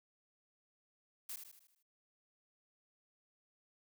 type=noise with echo; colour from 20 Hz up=blue; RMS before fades=-44 dBFS; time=1.29-1.36 s; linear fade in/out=5 ms; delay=78 ms; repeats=6; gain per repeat=-6 dB; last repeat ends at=1.828 s; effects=none